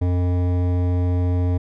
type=tone with hard clipping; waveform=sine; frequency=89.3 Hz; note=F2; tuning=39 cents sharp; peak=-19 dBFS; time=0.01-1.58 s; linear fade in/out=10 ms; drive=14 dB; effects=none